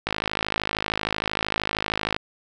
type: click train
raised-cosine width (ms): 0.3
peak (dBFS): -7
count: 112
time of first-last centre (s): 0.07-2.164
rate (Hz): 53
effects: none